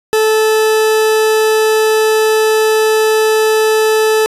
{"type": "tone", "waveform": "40% pulse", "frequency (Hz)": 435.9, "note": "A4", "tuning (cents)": -16, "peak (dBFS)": -8, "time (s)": [0.13, 4.26], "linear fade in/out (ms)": 0, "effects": ["resampled to 32000 Hz", "8-bit"]}